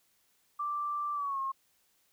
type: tone with pitch glide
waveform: sine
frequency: 1174.7 to 1077.2 Hz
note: D6 to C#6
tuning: 0 to -50 cents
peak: -31 dBFS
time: 0.59-1.52 s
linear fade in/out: 10 ms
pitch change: -150 cents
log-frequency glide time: 1.14-1.4 s
effects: white hiss -71 dBFS RMS until 2.12 s

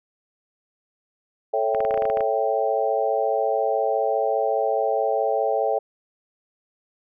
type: chord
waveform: sine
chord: A dominant seventh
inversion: none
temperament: equal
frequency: 440 / 554.4 / 659.3 / 784 Hz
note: A4 / C#5 / E5 / G5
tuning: 0 / 0 / 0 / 0 cents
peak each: -25 dBFS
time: 1.53-5.79 s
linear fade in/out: 10 ms
type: clicks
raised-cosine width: 0.5 ms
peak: -17 dBFS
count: 11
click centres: 1.748 / 1.805 / 1.85 / 1.909 / 1.942 / 1.976 / 2.022 / 2.054 / 2.1 / 2.172 / 2.207 s
effects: none

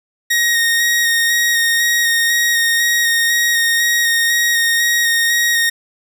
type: tone with vibrato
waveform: sawtooth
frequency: 1870 Hz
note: A#6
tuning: 5 cents sharp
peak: -9 dBFS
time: 0.3-5.7 s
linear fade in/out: 10 ms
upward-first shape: square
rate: 2 Hz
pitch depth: 14 cents each way
effects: none

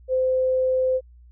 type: tone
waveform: sine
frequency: 516 Hz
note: C5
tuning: 24 cents flat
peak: -18 dBFS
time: 0.08-1.01 s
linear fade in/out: 50 ms
effects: added 60 Hz sine -46 dBFS peak until 1.31 s

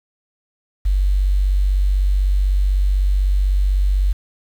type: tone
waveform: sine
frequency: 48 Hz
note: G1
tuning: 36 cents flat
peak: -13 dBFS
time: 0.85-4.13 s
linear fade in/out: 10 ms
effects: 7-bit

